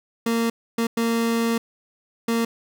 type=tone bursts at uneven times; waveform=30% pulse; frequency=230.3 Hz; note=A#3; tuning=21 cents flat; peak=-17 dBFS; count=4; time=0.26-0.5 / 0.78-0.87 / 0.97-1.58 / 2.28-2.45 s; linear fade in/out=5 ms; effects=none